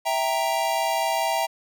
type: chord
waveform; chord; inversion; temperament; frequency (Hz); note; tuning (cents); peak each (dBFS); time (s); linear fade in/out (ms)
square; E diminished; none; equal; 659.3 / 784 / 932.3; E5 / G5 / Bb5; 0 / 0 / 0; -27; 0.05-1.47; 20
effects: none